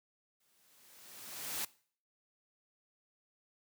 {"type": "noise with exponential growth", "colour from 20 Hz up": "white", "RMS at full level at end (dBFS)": -36, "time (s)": [0.4, 1.65], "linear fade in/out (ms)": 5, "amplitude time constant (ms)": 270, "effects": ["noise-tail reverb RT60 0.5 s tail -21 dB re dry", "high-pass 100 Hz 12 dB/octave"]}